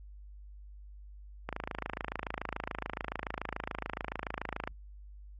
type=click train; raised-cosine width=0.5 ms; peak=-20 dBFS; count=87; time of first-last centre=1.49-4.675 s; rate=27 Hz; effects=added 50 Hz sine -47 dBFS peak until 5.39 s + AAC 32 kbps